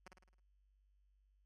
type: tone with echo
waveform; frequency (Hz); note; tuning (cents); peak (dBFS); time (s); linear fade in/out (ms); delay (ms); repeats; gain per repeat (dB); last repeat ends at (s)
5% pulse; 185; F#3; 0; -40; 0.06-0.08; 5; 53; 6; -5; 0.398
effects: added 49 Hz sine -70 dBFS peak until 1.45 s + low-pass 9000 Hz 12 dB/octave